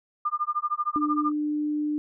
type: tone with tremolo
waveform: sine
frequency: 1204 Hz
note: D6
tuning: 43 cents sharp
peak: -21 dBFS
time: 0.25-1.32 s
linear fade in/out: 5 ms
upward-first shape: sine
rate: 13 Hz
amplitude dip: 100%
type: tone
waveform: sine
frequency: 299 Hz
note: D4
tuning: 31 cents sharp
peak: -24 dBFS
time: 0.96-1.98 s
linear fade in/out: 0 ms
effects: none